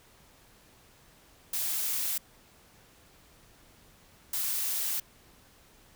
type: noise bursts at uneven times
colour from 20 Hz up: blue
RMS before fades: -31 dBFS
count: 2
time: 1.53-2.18 / 4.33-5 s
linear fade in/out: 5 ms
effects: pink hiss -59 dBFS RMS until 5.95 s